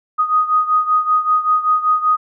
sine beating tone pair, 1244.5 / 1249.7 Hz, D#6 / D#6, 0 / +7 cents, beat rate 5.2 Hz, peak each -14 / -18 dBFS, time 0.18-2.17 s, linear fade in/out 20 ms, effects none

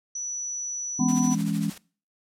sine tone, 5920 Hz, F#8, in tune, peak -29 dBFS, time 0.15-1.35 s, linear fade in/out 5 ms
sine chord, C# minor, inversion first, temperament just, 166.31 / 207.9 / 277.2 Hz, E3 / G#3 / C#4, +16 / +2 / 0 cents, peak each -28 / -26 / -31 dBFS, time 0.99-1.7 s, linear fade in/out 5 ms
harmonic tone, 250 Hz, B3, 21 cents sharp, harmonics 1 / 3 / 4, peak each -22 / -36 / -36 dBFS, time 0.99-1.35 s, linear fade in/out 10 ms
white noise with tremolo, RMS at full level -38 dBFS, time 1.08-1.78 s, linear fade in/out 5 ms, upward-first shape triangle, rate 13 Hz, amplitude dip 70%
effects noise-tail reverb RT60 0.4 s tail -22 dB re dry + low-pass 11000 Hz 12 dB/octave

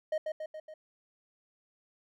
triangle tone with echo, 622.3 Hz, D#5, in tune, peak -26 dBFS, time 0.12-0.18 s, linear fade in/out 5 ms, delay 140 ms, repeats 4, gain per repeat -4 dB, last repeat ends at 0.74 s, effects none

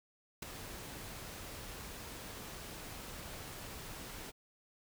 pink noise with ADSR envelope, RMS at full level -37 dBFS, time 0.42-4.32 s, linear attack 8 ms, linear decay 5 ms, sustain -10 dB, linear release 28 ms, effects none

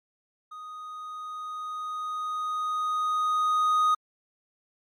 triangle tone with level ramp, 1244.5 Hz, D#6, in tune, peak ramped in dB -37 to -17 dBFS, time 0.51-3.95 s, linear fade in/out 10 ms, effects MP3 96 kbps

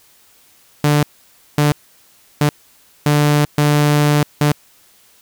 sawtooth tone bursts at uneven times, 147.6 Hz, D3, 9 cents sharp, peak -7 dBFS, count 6, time 0.84-1.03 / 1.58-1.72 / 2.41-2.49 / 3.06-3.45 / 3.58-4.23 / 4.41-4.52 s, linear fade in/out 2 ms, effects white hiss -51 dBFS RMS until 5.21 s

